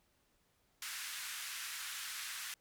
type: band-pass noise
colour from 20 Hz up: pink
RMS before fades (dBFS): -44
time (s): 0.82-2.54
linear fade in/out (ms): 2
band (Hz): 1400 to 14000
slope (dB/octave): 24
effects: pink hiss -75 dBFS RMS until 2.6 s